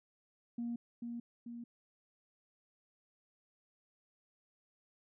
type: tone with echo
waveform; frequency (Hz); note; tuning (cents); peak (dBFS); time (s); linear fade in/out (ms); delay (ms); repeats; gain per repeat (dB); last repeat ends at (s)
sine; 236.3; A#3; +24; -35; 0.58-0.76; 5; 440; 2; -4; 1.64
effects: tanh soft clip ceiling -32 dBFS